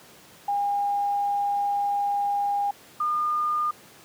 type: tone pair in turn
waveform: sine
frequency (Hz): 810 / 1213.6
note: G#5 / D#6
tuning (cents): -43 / -44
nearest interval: perfect fifth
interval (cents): 699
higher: second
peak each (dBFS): -22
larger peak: neither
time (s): 0.48-2.71 / 3-3.71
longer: first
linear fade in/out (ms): 5
effects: pink hiss -50 dBFS RMS until 4.04 s + high-pass 150 Hz 12 dB/octave